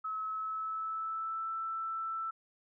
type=tone with pitch glide; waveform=sine; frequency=1290 to 1327 Hz; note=E6 to E6; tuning=-38 to +11 cents; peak=-34 dBFS; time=0.04-2.31 s; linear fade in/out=10 ms; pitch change=+49 cents; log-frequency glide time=0.22-1.53 s; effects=none